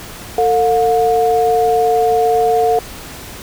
sine tone pair together, 450.1 / 717 Hz, A4 / F5, +39 / +45 cents, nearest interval minor sixth, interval 806 cents, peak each -13 dBFS, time 0.38-2.79 s, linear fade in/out 2 ms, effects pink hiss -32 dBFS RMS until 3.42 s

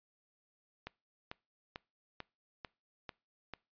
click train, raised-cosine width 0.3 ms, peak -26 dBFS, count 7, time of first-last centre 0.87-3.537 s, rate 2.25 Hz, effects noise-tail reverb RT60 0.3 s tail -24 dB re dry + resampled to 11025 Hz

